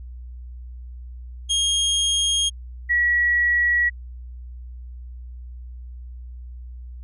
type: tone pair in turn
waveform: sawtooth / sine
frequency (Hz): 3248 / 1926.4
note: G#7 / B6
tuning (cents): -39 / -44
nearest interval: major sixth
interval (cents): 905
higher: first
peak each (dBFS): -15 / -16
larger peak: first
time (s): 1.49-2.5 / 2.89-3.9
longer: neither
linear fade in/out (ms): 20
effects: added 61 Hz sine -34 dBFS peak until 7.03 s + resampled to 24000 Hz